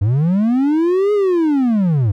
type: linear two-way sweep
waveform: triangle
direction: up then down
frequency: 93 to 422.2 to 93 Hz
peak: -10 dBFS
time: 0.01-2.12 s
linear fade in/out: 10 ms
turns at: 1.13 s
effects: none